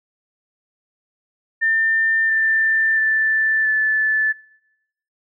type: tone with pitch steps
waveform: sine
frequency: 1800 / 1781.4 / 1763 / 1744.7 Hz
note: A6 / A6 / A6 / A6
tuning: +39 / +21 / +3 / -15 cents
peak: -15 dBFS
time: 1.61-4.33 s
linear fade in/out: 20 ms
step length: 680 ms
effects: noise-tail reverb RT60 0.8 s tail -20 dB re dry